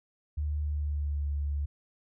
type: tone with pitch glide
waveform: sine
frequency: 74.5 to 72.09 Hz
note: D2 to D2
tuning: +25 to -32 cents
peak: -28 dBFS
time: 0.37-1.66 s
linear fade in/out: 10 ms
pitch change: -57 cents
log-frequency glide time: 0.62-1.26 s
effects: none